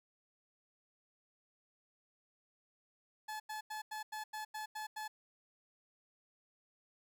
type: tone bursts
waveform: 30% pulse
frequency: 860 Hz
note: A5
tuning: 40 cents flat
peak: -38 dBFS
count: 9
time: 3.28-5.08 s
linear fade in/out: 10 ms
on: 120 ms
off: 90 ms
effects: none